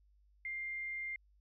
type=tone; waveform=sine; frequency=2100 Hz; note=C7; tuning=6 cents sharp; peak=-38 dBFS; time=0.45-1.16 s; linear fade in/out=2 ms; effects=added 50 Hz sine -65 dBFS peak until 1.4 s